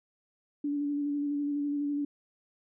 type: tone with vibrato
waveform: sine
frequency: 288.7 Hz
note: D4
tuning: 30 cents flat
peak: -28 dBFS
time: 0.64-2.05 s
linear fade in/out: 5 ms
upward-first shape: square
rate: 12 Hz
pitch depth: 16 cents each way
effects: none